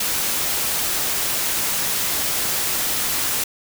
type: noise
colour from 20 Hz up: white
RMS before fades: -22 dBFS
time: 0-3.44 s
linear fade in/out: 5 ms
effects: none

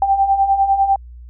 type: beating tone pair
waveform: sine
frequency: 778 / 788 Hz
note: G5 / G5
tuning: -13 / +9 cents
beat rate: 10 Hz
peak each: -19 / -13 dBFS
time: 0.02-0.96 s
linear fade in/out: 2 ms
effects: added 60 Hz sine -34 dBFS peak until 1.29 s

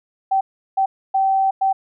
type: tone bursts at uneven times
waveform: sine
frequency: 773 Hz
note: G5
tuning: 24 cents flat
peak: -14 dBFS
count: 4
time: 0.31-0.41 / 0.77-0.86 / 1.14-1.51 / 1.61-1.73 s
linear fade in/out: 10 ms
effects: none

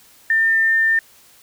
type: tone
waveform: sine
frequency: 1801 Hz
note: A6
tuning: 40 cents sharp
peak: -13 dBFS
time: 0.3-0.99 s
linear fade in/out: 2 ms
effects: white hiss -50 dBFS RMS until 1.42 s

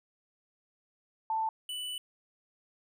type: tone pair in turn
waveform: sine / square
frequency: 885 / 2977 Hz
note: A5 / F#7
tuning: +10 / +10 cents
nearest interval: octave + major sixth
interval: 2100 cents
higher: second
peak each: -28 / -36 dBFS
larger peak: first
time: 1.3-1.49 / 1.69-1.98 s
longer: second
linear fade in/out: 2 ms
effects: none

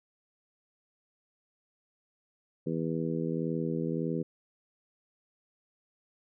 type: harmonic tone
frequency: 81.7 Hz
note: E2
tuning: 15 cents flat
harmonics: 2 / 3 / 4 / 5 / 6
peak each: -33 / -35 / -36 / -37 / -38 dBFS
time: 2.66-4.23 s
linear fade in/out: 10 ms
effects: none

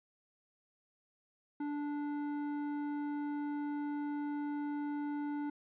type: tone with hard clipping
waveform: sine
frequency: 292.1 Hz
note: D4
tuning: 9 cents flat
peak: -37 dBFS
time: 1.6-5.5 s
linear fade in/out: 5 ms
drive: 10 dB
effects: resampled to 8000 Hz

